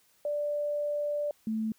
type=tone pair in turn; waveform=sine; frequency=587.3 / 220 Hz; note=D5 / A3; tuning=0 / 0 cents; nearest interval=octave + perfect fourth; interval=1700 cents; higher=first; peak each=-28 / -28 dBFS; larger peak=neither; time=0.25-1.31 / 1.47-1.72 s; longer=first; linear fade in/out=2 ms; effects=white hiss -66 dBFS RMS until 1.78 s